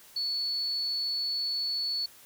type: tone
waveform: sine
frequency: 4427 Hz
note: C#8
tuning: 3 cents flat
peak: -28 dBFS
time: 0.16-2.06 s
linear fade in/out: 5 ms
effects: white hiss -54 dBFS RMS until 2.25 s